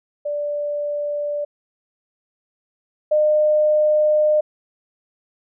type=tone pair in turn; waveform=sine; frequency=586 / 607.2 Hz; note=D5 / D#5; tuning=-4 / -42 cents; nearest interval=minor second; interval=62 cents; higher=second; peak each=-21 / -13 dBFS; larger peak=second; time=0.25-1.45 / 3.11-4.41 s; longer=second; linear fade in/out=10 ms; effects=none